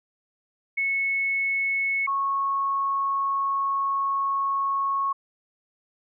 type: tone pair in turn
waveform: sine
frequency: 2200 / 1100 Hz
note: C#7 / C#6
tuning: -14 / -14 cents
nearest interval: octave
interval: 1200 cents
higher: first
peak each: -22 dBFS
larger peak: neither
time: 0.77-2.07 / 2.07-5.13 s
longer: second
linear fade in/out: 10 ms
effects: none